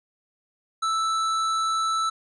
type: tone with tanh clipping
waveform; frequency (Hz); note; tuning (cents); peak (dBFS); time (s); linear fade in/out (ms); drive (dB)
sine; 1318.5; E6; 0; -24; 0.82-2.1; 10; 16
effects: resampled to 22050 Hz

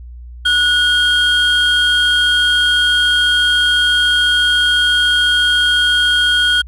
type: tone pair together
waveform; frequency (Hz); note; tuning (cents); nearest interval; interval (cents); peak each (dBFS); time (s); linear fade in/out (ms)
triangle; 1465 / 3227; F#6 / G7; -18 / +50; octave + major second; 1368; -11; 0.45-6.62; 10
effects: tanh soft clip ceiling -3 dBFS + added 60 Hz sine -30 dBFS peak until 6.67 s

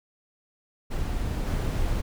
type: noise with level steps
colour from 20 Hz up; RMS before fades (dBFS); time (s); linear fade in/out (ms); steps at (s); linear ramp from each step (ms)
brown; -28 / -26; 0.9-2.02; 20; 1.46; 10
effects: none

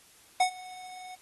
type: tone with ADSR envelope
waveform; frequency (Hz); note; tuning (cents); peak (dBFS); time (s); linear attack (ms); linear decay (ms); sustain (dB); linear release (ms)
square; 737; F#5; -7; -20; 0.4-1.16; 6; 95; -23; 18
effects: white hiss -58 dBFS RMS until 1.21 s + AAC 32 kbps

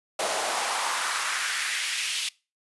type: noise with high-pass filter sweep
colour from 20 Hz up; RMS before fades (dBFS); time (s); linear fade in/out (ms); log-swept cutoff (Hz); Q
pink; -28; 0.19-2.29; 5; 560 to 3100; 2
effects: noise-tail reverb RT60 0.3 s tail -23 dB re dry + resampled to 24000 Hz

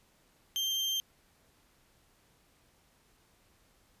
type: tone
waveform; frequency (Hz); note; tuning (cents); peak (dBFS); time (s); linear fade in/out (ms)
35% pulse; 3156; G7; +11; -28; 0.56-1; 0
effects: pink hiss -67 dBFS RMS until 4 s + resampled to 32000 Hz

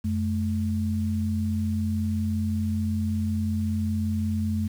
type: tone pair together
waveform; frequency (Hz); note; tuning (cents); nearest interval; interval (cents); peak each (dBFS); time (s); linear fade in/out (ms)
sine; 90.6 / 215.9; F#2 / A3; -36 / -33; octave + minor third; 1503; -26; 0.04-4.68; 10
effects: 8-bit

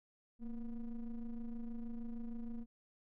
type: ring-modulated tone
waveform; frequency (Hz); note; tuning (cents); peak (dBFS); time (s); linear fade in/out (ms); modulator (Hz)
triangle; 122.2; B2; -18; -35; 0.39-2.66; 50; 109
effects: none

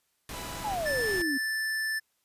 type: noise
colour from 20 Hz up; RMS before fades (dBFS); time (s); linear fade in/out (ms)
pink; -39; 0.29-1.22; 2
type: chord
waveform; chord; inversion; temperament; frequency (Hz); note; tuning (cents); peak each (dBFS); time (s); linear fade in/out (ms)
sawtooth; E major; none; just; 659.3 / 824.1 / 988.9; E5 / G#5 / B5; 0 / -14 / +2; -44 / -45 / -39; 0.34-0.75; 0
type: exponential sweep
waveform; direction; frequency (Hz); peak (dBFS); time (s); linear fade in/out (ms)
sine; down; 880 to 261.6; -29; 0.64-1.38; 10
type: tone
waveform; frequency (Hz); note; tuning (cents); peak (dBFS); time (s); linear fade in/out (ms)
square; 1759; A6; -1; -29; 0.85-2; 20
effects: white hiss -74 dBFS RMS until 2.24 s + resampled to 32000 Hz

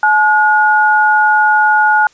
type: tone pair together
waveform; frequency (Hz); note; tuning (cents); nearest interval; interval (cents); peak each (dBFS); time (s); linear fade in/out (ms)
sine; 854.7 / 1442; G#5 / F#6; +49 / -45; major sixth; 906; -10; 0.03-2.07; 2
effects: white hiss -49 dBFS RMS until 2.13 s + resampled to 16000 Hz

